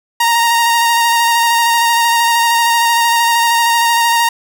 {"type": "tone with vibrato", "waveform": "sawtooth", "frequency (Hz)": 932.3, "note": "A#5", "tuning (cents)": 0, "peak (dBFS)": -6, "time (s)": [0.2, 4.29], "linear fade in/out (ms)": 5, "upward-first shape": "square", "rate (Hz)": 13, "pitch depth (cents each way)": 15, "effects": []}